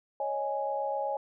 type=chord; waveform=sine; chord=C# suspended second; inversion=none; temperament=equal; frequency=554.4 / 622.3 / 830.6 Hz; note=C#5 / D#5 / G#5; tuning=0 / 0 / 0 cents; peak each=-33 / -36 / -32 dBFS; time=0.2-1.17 s; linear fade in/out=2 ms; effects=none